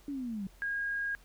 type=linear sweep; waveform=sine; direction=down; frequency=291.8 to 186.3 Hz; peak=-34 dBFS; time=0.08-0.47 s; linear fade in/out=2 ms
type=tone; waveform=sine; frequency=1631 Hz; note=G#6; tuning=32 cents flat; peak=-31 dBFS; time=0.62-1.15 s; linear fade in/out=0 ms
effects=added 44 Hz sine -57 dBFS peak until 1.24 s + pink hiss -62 dBFS RMS until 1.24 s